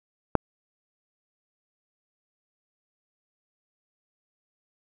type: click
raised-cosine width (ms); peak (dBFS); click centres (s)
1; -4; 0.353
effects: none